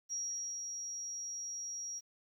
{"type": "tone with ADSR envelope", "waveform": "sine", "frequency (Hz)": 5670, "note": "F8", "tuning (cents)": 25, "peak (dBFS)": -35, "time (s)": [0.09, 2.01], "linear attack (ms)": 37, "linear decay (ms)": 470, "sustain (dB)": -4, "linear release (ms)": 34, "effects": ["11-bit"]}